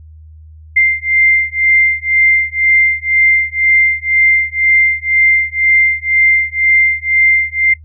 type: beating tone pair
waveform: sine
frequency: 2093 / 2095 Hz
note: C7 / C7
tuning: 0 / +2 cents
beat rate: 2 Hz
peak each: -12 dBFS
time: 0.76-7.74 s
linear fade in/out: 10 ms
effects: noise-tail reverb RT60 0.1 s tail -20 dB re dry + added 78 Hz sine -34 dBFS peak until 7.84 s